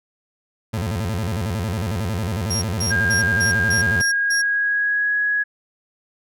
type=tone with vibrato; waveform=30% pulse; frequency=98 Hz; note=G2; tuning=in tune; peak=-19 dBFS; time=0.73-4.02 s; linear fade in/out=10 ms; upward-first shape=square; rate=11 Hz; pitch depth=220 cents each way
type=tone bursts; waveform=35% pulse; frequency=5600 Hz; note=F8; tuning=4 cents sharp; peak=-19 dBFS; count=7; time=2.5-4.42 s; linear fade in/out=10 ms; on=120 ms; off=180 ms
type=tone with pitch glide; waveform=sine; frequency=1611 to 1671.7 Hz; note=G6 to G#6; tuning=+47 to +11 cents; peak=-17 dBFS; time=2.9-5.44 s; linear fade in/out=20 ms; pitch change=+64 cents; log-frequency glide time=3.6-5.15 s
effects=none